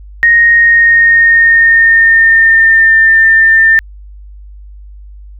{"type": "tone with pitch glide", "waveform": "sine", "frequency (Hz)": [1864.7, 1797], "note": ["A#6", "A6"], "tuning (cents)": [0, 36], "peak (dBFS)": -3, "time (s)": [0.23, 3.79], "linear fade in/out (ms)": 0, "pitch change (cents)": -64, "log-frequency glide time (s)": [0.51, 3.08], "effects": ["added 50 Hz sine -29 dBFS peak until 5.39 s"]}